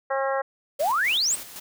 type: harmonic tone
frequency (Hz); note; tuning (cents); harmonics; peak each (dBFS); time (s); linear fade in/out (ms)
270.4; C#4; -43; 2 / 3 / 4 / 5 / 6 / 7; -25 / -29 / -31 / -33 / -35 / -36; 0.1-0.42; 10
type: exponential sweep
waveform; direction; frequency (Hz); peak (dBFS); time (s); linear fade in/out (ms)
sine; up; 534 to 8870; -20; 0.79-1.36; 20
type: noise with tremolo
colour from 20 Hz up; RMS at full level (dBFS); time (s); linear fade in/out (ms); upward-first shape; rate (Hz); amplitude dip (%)
white; -37; 0.79-1.6; 10; square; 3.9; 50
effects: none